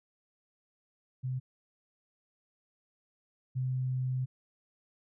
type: tone pair in turn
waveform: sine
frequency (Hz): 128.7 / 128.7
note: C3 / C3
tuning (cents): -28 / -28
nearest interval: unison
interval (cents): 0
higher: neither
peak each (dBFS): -31 / -29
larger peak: second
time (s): 1.23-1.4 / 3.55-4.26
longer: second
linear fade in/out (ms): 20
effects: none